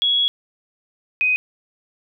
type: tone pair in turn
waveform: sine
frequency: 3344 / 2505 Hz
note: G#7 / D#7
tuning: +11 / +11 cents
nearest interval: perfect fourth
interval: 500 cents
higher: first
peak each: -15 dBFS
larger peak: neither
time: 0.02-0.28 / 1.21-1.36 s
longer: first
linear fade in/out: 0 ms
effects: none